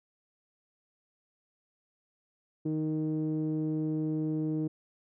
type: tone with low-pass filter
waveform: sawtooth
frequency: 155.56 Hz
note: D#3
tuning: in tune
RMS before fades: -31 dBFS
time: 2.65-4.68 s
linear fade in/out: 10 ms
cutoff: 360 Hz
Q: 6
effects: none